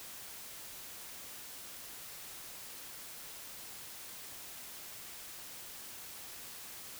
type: silence
effects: white hiss -48 dBFS RMS until 6.99 s